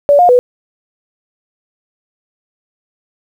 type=tone with pitch steps; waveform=sine; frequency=574 / 711 / 494.5 Hz; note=D5 / F5 / B4; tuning=-40 / +31 / +2 cents; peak=-4 dBFS; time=0.09-0.39 s; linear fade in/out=0 ms; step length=100 ms; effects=7-bit